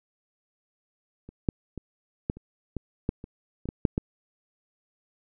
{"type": "clicks", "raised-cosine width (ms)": 3, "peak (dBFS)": [-30, -10, -23, -13, -30, -18, -12, -26, -24, -16, -7, -12], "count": 12, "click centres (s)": [1.29, 1.488, 1.777, 2.299, 2.37, 2.767, 3.091, 3.241, 3.656, 3.689, 3.852, 3.979], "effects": []}